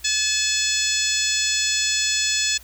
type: harmonic tone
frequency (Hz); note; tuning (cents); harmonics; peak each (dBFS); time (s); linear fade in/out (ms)
860; A5; -40; 2 / 3 / 4 / 5 / 6 / 7 / 8 / 9; -30 / -27 / -26 / -28 / -27 / -31 / -26 / -28; 0.04-2.58; 10
effects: added 60 Hz sine -46 dBFS peak until 2.63 s + white hiss -48 dBFS RMS until 2.63 s